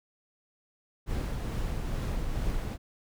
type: noise with tremolo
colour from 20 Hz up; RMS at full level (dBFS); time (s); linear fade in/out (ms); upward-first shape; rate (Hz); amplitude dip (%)
brown; -30; 1.06-2.78; 50; triangle; 2.3; 30
effects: none